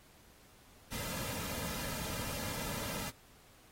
pink noise with comb filter, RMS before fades -40 dBFS, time 0.91-3.11 s, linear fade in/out 20 ms, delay 2.7 ms, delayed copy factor -0.6, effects pink hiss -62 dBFS RMS until 3.71 s + AAC 48 kbps

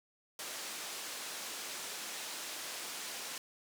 white band-pass noise, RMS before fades -43 dBFS, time 0.39-3.38 s, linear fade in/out 2 ms, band 270 to 8100 Hz, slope 12 dB/octave, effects none

